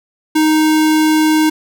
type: tone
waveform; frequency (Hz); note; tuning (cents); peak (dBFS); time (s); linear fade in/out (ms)
square; 311.1; D#4; 0; -10; 0.35-1.5; 10
effects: none